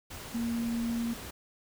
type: tone in noise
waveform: sine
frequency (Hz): 233.1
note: A#3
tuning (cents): 0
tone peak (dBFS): -29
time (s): 0.34-1.14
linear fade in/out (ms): 10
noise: pink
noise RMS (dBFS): -43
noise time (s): 0.1-1.31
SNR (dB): +11
effects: none